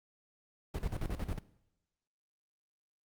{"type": "noise with tremolo", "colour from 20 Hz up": "brown", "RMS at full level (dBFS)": -34, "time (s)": [0.74, 1.39], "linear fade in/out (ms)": 5, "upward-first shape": "square", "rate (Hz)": 11, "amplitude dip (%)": 75}
{"type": "clicks", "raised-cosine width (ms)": 2, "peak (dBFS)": -29, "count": 4, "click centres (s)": [0.757, 0.966, 1.039, 1.097]}
{"effects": ["noise-tail reverb RT60 0.9 s tail -19 dB re dry", "Opus 48 kbps"]}